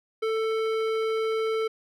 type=tone with hard clipping; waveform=triangle; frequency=443.2 Hz; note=A4; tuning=13 cents sharp; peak=-26 dBFS; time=0.22-1.68 s; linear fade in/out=10 ms; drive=18 dB; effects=none